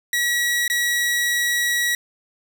sawtooth tone with dropouts, 1923 Hz, B6, 47 cents flat, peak -15 dBFS, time 0.13-1.95 s, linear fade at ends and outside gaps 2 ms, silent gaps 0.679-0.699 s, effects none

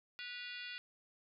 harmonic tone with a mistuned harmonic, 490 Hz, B4, 14 cents flat, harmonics 3 / 4 / 5 / 6 / 7 / 8 / 9 / 10, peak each -50 / -51 / -51 / -50 / -52 / -58 / -53 / -61 dBFS, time 0.19-0.78 s, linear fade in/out 0 ms, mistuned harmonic 6, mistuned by -88 cents, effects none

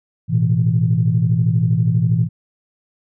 sine chord, A suspended second, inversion none, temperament equal with one note detuned, 111.02 / 123.47 / 164.81 Hz, A2 / B2 / E3, +16 / 0 / 0 cents, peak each -17 dBFS, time 0.28-2.29 s, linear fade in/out 50 ms, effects tanh soft clip ceiling -4 dBFS

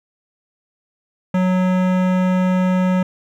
sine tone with hard clipping, 184.2 Hz, F#3, 7 cents flat, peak -16 dBFS, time 1.34-3.03 s, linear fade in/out 5 ms, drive 18 dB, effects none

